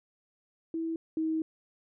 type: tone pair in turn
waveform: sine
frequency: 326.9 / 318.5 Hz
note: E4 / D#4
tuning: -14 / +41 cents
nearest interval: unison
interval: 45 cents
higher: first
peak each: -30 / -27 dBFS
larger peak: second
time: 0.74-0.96 / 1.17-1.42 s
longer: second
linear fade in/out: 2 ms
effects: none